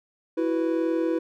triangle chord, E suspended second, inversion none, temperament equal, 329.6 / 370 / 493.9 Hz, E4 / F#4 / B4, 0 / 0 / 0 cents, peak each -22 / -28 / -26 dBFS, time 0.37-1.19 s, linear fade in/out 10 ms, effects none

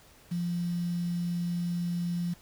sine tone with quantisation, 173.7 Hz, F3, 9 cents flat, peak -28 dBFS, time 0.31-2.34 s, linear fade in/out 10 ms, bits 8, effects pink hiss -57 dBFS RMS until 2.41 s

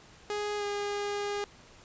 sawtooth tone with pitch glide, 415.3 to 408.4 Hz, G#4 to G#4, 0 to -29 cents, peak -27 dBFS, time 0.3-1.44 s, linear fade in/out 0 ms, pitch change -29 cents, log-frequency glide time 0.57-0.64 s, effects pink hiss -55 dBFS RMS until 1.84 s + resampled to 16000 Hz

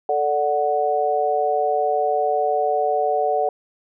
sine chord, D major, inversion second, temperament equal, 440 / 587.3 / 740 Hz, A4 / D5 / F#5, 0 / 0 / 0 cents, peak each -23 / -23 / -20 dBFS, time 0.09-3.49 s, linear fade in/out 2 ms, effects none

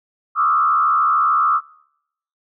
sine tone with frequency modulation, 1244.5 Hz, D#6, in tune, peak -13 dBFS, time 0.35-1.61 s, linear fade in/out 50 ms, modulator 73.6 Hz, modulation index 1.3, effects noise-tail reverb RT60 0.8 s tail -25 dB re dry

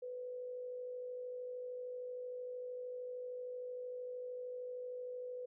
sine tone with amplitude modulation, 498.5 Hz, B4, 16 cents sharp, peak -40 dBFS, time 0.02-5.46 s, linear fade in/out 10 ms, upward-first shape sine, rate 53.1 Hz, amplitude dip 35%, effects none

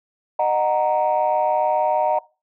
sine chord, D# minor, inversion none, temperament equal with one note detuned, 613.3 / 740 / 932.3 Hz, D#5 / F#5 / A#5, -25 / 0 / 0 cents, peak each -20 dBFS, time 0.39-2.19 s, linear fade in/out 5 ms, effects noise-tail reverb RT60 0.3 s tail -22 dB re dry + tanh soft clip ceiling -10 dBFS

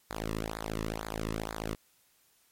sawtooth tone with flanger, 54.3 Hz, A1, 22 cents flat, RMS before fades -36 dBFS, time 0.1-1.75 s, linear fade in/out 5 ms, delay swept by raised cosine 0.34 to 1.34 ms, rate 2.1 Hz, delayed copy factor -0.9, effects white hiss -67 dBFS RMS until 2.51 s + MP3 64 kbps

